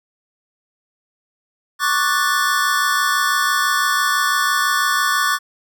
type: chord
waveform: square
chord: D major seventh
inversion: third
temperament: equal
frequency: 1108.7 / 1174.7 / 1480 / 1760 Hz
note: C#6 / D6 / F#6 / A6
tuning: 0 / 0 / 0 / 0 cents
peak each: -22 dBFS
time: 1.79-5.39 s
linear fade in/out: 50 ms
effects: none